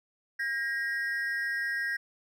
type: ring-modulated tone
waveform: triangle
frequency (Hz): 1753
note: A6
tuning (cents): -7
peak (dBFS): -24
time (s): 0.39-1.97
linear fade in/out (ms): 10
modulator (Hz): 137
effects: none